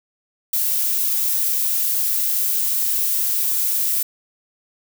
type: noise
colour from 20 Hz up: violet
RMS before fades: -20 dBFS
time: 0.53-4.03 s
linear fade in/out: 5 ms
effects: none